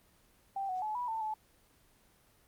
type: tone with pitch steps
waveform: sine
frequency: 784 / 741 / 857 / 979 / 892 / 864 Hz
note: G5 / F#5 / A5 / B5 / A5 / A5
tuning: 0 / +2 / -46 / -15 / +23 / -32 cents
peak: -33 dBFS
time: 0.56-1.34 s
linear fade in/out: 5 ms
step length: 130 ms
effects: pink hiss -66 dBFS RMS until 2.47 s + Opus 24 kbps